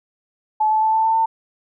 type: tone with pitch steps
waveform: sine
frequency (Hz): 862 / 869.5 / 877.1 / 884.7 / 892.4 / 900.2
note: A5 / A5 / A5 / A5 / A5 / A5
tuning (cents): -36 / -21 / -6 / +9 / +24 / +39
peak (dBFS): -14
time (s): 0.6-1.26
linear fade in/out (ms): 10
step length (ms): 110
effects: none